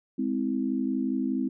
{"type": "chord", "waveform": "sine", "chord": "Ab augmented", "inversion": "none", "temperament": "just", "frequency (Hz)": [207.7, 259.6, 324.5], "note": ["Ab3", "C4", "E4"], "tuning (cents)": [0, -13, -27], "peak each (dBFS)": [-31, -27, -32], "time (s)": [0.18, 1.49], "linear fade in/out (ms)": 10, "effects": []}